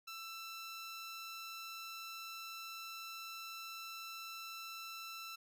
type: tone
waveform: 15% pulse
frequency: 1334 Hz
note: E6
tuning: 20 cents sharp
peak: -39 dBFS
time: 0.07-5.36 s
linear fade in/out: 10 ms
effects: none